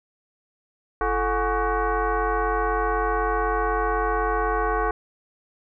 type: tone with frequency modulation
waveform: sine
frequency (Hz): 340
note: F4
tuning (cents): -46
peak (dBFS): -20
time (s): 1.01-4.91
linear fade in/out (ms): 2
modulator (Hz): 388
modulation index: 2.9
effects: none